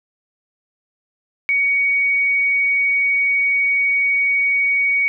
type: tone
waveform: sine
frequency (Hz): 2244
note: C#7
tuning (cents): +21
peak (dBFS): -14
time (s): 1.49-5.08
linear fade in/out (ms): 0
effects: none